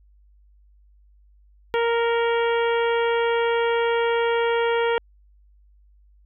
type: harmonic tone with a mistuned harmonic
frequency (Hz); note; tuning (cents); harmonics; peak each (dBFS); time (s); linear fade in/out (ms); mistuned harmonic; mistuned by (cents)
466.2; A#4; 0; 1 / 2 / 3 / 4 / 5 / 6 / 7; -20 / -26 / -30 / -32 / -34 / -36 / -37; 1.74-4.98; 0; 5; -22
effects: added 50 Hz sine -52 dBFS peak until 6.25 s